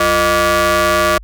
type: ring-modulated tone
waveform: sawtooth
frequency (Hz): 268.5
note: C4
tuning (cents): +45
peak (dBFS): -4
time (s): 0-1.18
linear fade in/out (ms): 5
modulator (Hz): 885
effects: added 50 Hz sine -24 dBFS peak until 1.23 s + high-pass 80 Hz 12 dB/octave